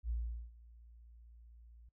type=tone with ADSR envelope; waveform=sine; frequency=57.8 Hz; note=A#1; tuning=14 cents flat; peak=-33 dBFS; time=0.03-1.89 s; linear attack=68 ms; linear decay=410 ms; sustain=-22 dB; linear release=4 ms; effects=noise-tail reverb RT60 0.1 s tail -23 dB re dry

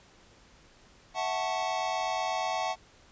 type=chord; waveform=square; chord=F# minor seventh; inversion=third; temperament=equal with one note detuned; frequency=651.7 / 740 / 880 / 1108.7 Hz; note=E5 / F#5 / A5 / C#6; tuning=-20 / 0 / 0 / 0 cents; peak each=-36 / -33 / -35 / -38 dBFS; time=1.14-2.76 s; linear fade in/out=50 ms; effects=pink hiss -58 dBFS RMS until 3.11 s + resampled to 16000 Hz

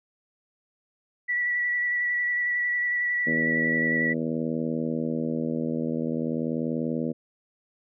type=tone with vibrato; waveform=sine; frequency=1950 Hz; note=B6; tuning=23 cents flat; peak=-23 dBFS; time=1.28-4.14 s; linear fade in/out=20 ms; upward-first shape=square; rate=11 Hz; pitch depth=12 cents each way
type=harmonic tone; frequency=80.4 Hz; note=E2; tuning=43 cents flat; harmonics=2 / 3 / 4 / 5 / 6 / 7 / 8; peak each=-33 / -28 / -33 / -38 / -34 / -37 / -45 dBFS; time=3.26-7.13 s; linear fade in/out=20 ms
effects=none

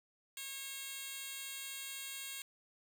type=tone with high-pass filter; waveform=10% pulse; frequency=544 Hz; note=C#5; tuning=33 cents flat; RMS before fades=-45 dBFS; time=0.37-2.42 s; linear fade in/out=2 ms; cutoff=3600 Hz; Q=0.62; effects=none

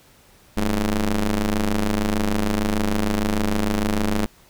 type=ring-modulated tone; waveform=sawtooth; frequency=101.7 Hz; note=G#2; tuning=36 cents flat; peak=-12 dBFS; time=0.57-4.26 s; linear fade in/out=0 ms; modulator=115 Hz; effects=pink hiss -53 dBFS RMS until 4.49 s

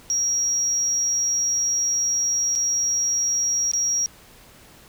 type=tone with dropouts; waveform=sine; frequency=5660 Hz; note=F8; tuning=22 cents sharp; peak=-18 dBFS; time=0.1-4.06 s; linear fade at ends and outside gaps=0 ms; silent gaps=2.553-2.558 / 3.715-3.735 s; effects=tanh soft clip ceiling -16 dBFS + pink hiss -49 dBFS RMS until 4.88 s

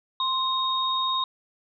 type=tone pair together; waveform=sine; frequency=1047 / 3731 Hz; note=C6 / A#7; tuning=+1 / +1 cents; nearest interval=octave + minor seventh; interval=2200 cents; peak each=-25 / -26 dBFS; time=0.2-1.24 s; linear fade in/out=2 ms; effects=none

